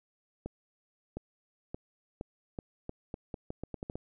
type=accelerating click train; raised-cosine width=2 ms; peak=-24 dBFS; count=14; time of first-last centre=0.46-3.955 s; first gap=710 ms; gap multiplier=0.81; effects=none